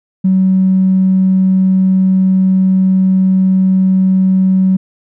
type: tone with tanh clipping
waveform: triangle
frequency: 188.4 Hz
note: F#3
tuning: 32 cents sharp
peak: -7 dBFS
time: 0.24-4.77 s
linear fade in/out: 10 ms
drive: 4 dB
effects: none